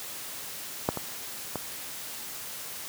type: clicks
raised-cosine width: 1 ms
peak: -9 / -17 / -16 dBFS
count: 3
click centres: 0.889 / 0.973 / 1.557 s
effects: white hiss -39 dBFS RMS until 2.88 s + high-pass 80 Hz 12 dB/octave